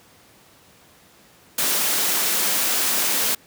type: high-pass noise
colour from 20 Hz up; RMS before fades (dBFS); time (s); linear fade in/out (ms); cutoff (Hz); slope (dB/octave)
white; -21; 1.58-3.35; 5; 160; 24
effects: pink hiss -52 dBFS RMS until 3.46 s + high-pass 100 Hz 12 dB/octave